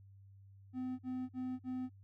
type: tone bursts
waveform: triangle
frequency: 255.1 Hz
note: C4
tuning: 44 cents flat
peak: -35 dBFS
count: 4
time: 0.73-1.896 s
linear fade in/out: 50 ms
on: 260 ms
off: 42 ms
effects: added 98 Hz sine -56 dBFS peak until 2.03 s